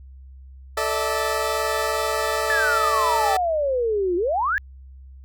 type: chord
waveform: 20% pulse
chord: A suspended fourth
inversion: none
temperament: equal with one note detuned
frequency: 440 / 587.3 / 649.8 Hz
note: A4 / D5 / E5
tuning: 0 / 0 / -25 cents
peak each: -21 dBFS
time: 0.77-3.37 s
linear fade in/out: 5 ms
type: exponential two-way sweep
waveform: sine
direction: down then up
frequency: 1760 to 341.2 to 1760 Hz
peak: -19 dBFS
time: 2.5-4.58 s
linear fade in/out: 0 ms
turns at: 4.16 s
effects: added 66 Hz sine -40 dBFS peak until 5.24 s